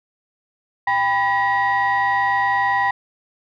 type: tone cluster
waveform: sine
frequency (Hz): 795 / 993 / 1912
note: G5 / B5 / A#6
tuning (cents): +24 / +9 / +43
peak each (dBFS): -19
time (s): 0.87-2.91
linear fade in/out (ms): 5
effects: tanh soft clip ceiling -11 dBFS

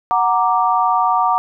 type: chord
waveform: sine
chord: Gb augmented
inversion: none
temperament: equal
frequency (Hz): 740 / 932.3 / 1174.7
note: Gb5 / Bb5 / D6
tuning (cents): 0 / 0 / 0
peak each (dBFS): -17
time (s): 0.11-1.38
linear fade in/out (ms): 0
effects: none

